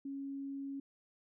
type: tone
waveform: sine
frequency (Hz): 275.8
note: C#4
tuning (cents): -9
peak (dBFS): -39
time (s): 0.05-0.8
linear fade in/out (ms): 5
effects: none